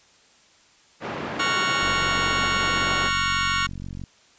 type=band-pass noise; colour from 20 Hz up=pink; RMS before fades=-31 dBFS; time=1-3.11 s; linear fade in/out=50 ms; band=180 to 2000 Hz; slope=12 dB/octave
type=chord; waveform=25% pulse; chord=Gb major seventh; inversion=second; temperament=just; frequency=1110 / 1387.5 / 1480 / 1850 Hz; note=Db6 / F6 / Gb6 / Bb6; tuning=+2 / -12 / 0 / -14 cents; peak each=-21 / -23 / -25 / -26 dBFS; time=1.39-3.67 s; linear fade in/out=10 ms
type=click train; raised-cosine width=5 ms; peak=-23 dBFS; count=103; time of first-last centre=1.83-4.038 s; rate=46.2 Hz
effects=white hiss -56 dBFS RMS until 4.38 s + resampled to 16000 Hz